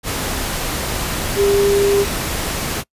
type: tone in noise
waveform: sine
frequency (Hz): 401.1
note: G4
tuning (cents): +40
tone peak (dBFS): -12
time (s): 1.35-2.06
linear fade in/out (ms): 50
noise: pink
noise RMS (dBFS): -22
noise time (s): 0.03-2.84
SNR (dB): +7
effects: noise-tail reverb RT60 0.1 s tail -25 dB re dry + resampled to 32000 Hz